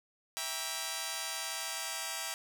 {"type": "chord", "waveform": "5% pulse", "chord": "E diminished seventh", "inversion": "none", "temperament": "just", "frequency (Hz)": [659.3, 791.1, 949.3, 1139.2], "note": ["E5", "G5", "Bb5", "Db6"], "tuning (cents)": [0, 16, 31, 47], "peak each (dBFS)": [-30, -29, -29, -33], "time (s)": [0.37, 2.34], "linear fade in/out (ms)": 0, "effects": []}